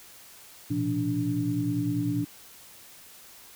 sine tone cluster, 115.4 / 125.5 / 170.5 / 291.9 Hz, A#2 / B2 / F3 / D4, -17 / +28 / -41 / -10 cents, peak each -32 / -33 / -33 / -27 dBFS, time 0.7-2.25 s, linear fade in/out 10 ms, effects white hiss -50 dBFS RMS until 3.55 s

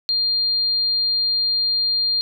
sine tone, 4200 Hz, C8, 6 cents sharp, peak -17 dBFS, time 0.09-2.21 s, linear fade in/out 0 ms, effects none

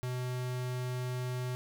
square tone, 125.7 Hz, B2, 31 cents sharp, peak -34 dBFS, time 0.03-1.55 s, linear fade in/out 0 ms, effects none

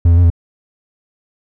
triangle tone with pitch steps, 85.2 / 84.4 / 88 / 84.4 Hz, F2 / E2 / F2 / E2, -42 / +41 / +14 / +41 cents, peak -4 dBFS, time 0.05-0.302 s, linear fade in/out 5 ms, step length 63 ms, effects none

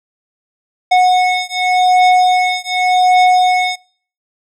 square beating tone pair, 732 / 732.87 Hz, F#5 / F#5, -19 / -17 cents, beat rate 0.87 Hz, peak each -13 dBFS, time 0.91-3.76 s, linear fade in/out 10 ms, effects noise-tail reverb RT60 0.5 s tail -24 dB re dry + low-pass 5000 Hz 12 dB/octave

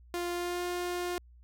sawtooth tone with pitch glide, 349.7 to 354.4 Hz, F4 to F4, +2 to +25 cents, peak -28 dBFS, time 0.14-1.18 s, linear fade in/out 0 ms, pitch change +23 cents, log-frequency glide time 0.33-0.63 s, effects added 60 Hz sine -53 dBFS peak until 1.43 s

